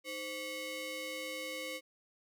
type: ring-modulated tone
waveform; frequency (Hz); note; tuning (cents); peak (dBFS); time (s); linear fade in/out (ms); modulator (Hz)
sawtooth; 830.6; G#5; 0; -32; 0.04-1.81; 50; 1350
effects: none